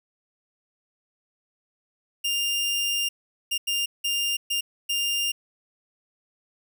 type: tone bursts at uneven times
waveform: sawtooth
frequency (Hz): 2801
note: F7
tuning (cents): +4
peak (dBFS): -20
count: 6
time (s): 2.24-3.09 / 3.51-3.58 / 3.67-3.86 / 4.04-4.37 / 4.5-4.61 / 4.89-5.32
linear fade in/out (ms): 10
effects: none